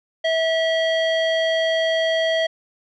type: tone with low-pass filter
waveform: square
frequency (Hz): 650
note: E5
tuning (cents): -24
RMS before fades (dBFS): -20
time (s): 0.24-2.47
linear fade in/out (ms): 10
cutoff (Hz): 3100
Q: 2.4
effects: none